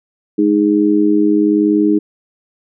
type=tone with amplitude modulation; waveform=sine; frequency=311.1 Hz; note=D#4; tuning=in tune; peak=-5 dBFS; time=0.38-1.99 s; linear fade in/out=10 ms; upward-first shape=sine; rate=101 Hz; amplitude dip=95%; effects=none